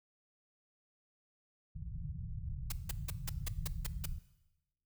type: low-pass noise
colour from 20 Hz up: pink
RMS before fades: -41 dBFS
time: 1.75-4.19 s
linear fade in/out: 10 ms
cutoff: 170 Hz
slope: 96 dB/octave
type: noise bursts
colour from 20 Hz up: white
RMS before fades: -39 dBFS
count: 8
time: 2.7-4.058 s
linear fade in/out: 5 ms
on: 21 ms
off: 170 ms
effects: noise-tail reverb RT60 1.0 s tail -17 dB re dry